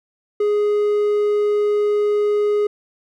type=tone; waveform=triangle; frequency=415.8 Hz; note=G#4; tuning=2 cents sharp; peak=-13 dBFS; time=0.4-2.67 s; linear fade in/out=5 ms; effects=none